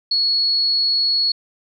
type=tone; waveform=sine; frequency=4359 Hz; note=C#8; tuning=30 cents flat; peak=-15 dBFS; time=0.11-1.32 s; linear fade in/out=5 ms; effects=none